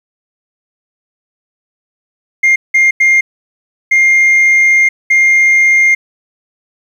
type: tone bursts at uneven times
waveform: sine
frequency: 2116 Hz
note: C7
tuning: 19 cents sharp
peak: -3 dBFS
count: 5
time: 2.43-2.56 / 2.74-2.91 / 3-3.21 / 3.91-4.89 / 5.1-5.95 s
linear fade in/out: 10 ms
effects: tanh soft clip ceiling -4 dBFS + 7-bit